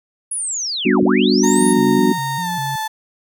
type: linear two-way sweep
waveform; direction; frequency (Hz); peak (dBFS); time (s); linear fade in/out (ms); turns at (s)
sine; down then up; 10548 to 107.8 to 10548; -20; 0.31-1.73; 5; 1.03
type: chord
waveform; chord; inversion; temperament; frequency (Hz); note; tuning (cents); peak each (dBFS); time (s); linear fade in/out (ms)
sine; G major seventh; none; just; 196 / 245 / 294 / 367.5; G3 / B3 / D4 / F#4; 0 / -14 / +2 / -12; -18 / -16 / -18 / -17; 0.85-2.13; 10
type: tone with pitch glide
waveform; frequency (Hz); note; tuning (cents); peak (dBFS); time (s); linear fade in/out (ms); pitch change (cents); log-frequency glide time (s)
35% pulse; 923 to 875.2; A#5 to A5; -17 to -9; -19; 1.43-2.88; 10; -92; 2.4-2.5
type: tone with vibrato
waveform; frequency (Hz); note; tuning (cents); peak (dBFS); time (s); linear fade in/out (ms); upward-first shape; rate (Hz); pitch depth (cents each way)
sine; 155.56; D#3; 0; -25; 1.58-2.76; 5; square; 2.5; 210
effects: none

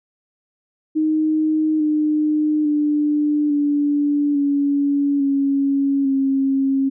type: tone with pitch steps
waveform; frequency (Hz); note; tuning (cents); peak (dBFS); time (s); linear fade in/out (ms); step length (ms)
sine; 311.1 / 304 / 297.1 / 290.3 / 283.6 / 277.2 / 270.8; D#4 / D#4 / D4 / D4 / C#4 / C#4 / C#4; 0 / -40 / +20 / -20 / +40 / 0 / -40; -15; 0.95-6.9; 20; 850
effects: none

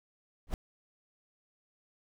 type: noise with exponential growth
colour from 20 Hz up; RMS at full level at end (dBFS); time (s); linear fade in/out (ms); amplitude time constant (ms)
brown; -25; 0.47-0.54; 1; 15
effects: none

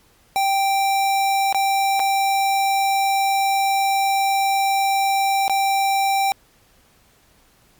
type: tone with dropouts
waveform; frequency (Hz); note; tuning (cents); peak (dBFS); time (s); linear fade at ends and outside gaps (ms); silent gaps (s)
square; 784; G5; 0; -17; 0.36-6.32; 0; 1.526-1.546 / 1.995-2 / 5.48-5.496
effects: pink hiss -56 dBFS RMS until 7.79 s + MP3 96 kbps

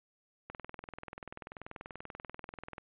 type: click train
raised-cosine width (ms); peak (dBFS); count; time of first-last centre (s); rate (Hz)
0.5; -28; 48; 0.5-2.782; 20.6
effects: resampled to 8000 Hz

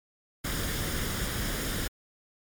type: noise with comb filter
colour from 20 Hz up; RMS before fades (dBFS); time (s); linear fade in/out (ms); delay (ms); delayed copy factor
pink; -31; 0.44-1.88; 10; 0.58; +0.5
effects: MP3 96 kbps

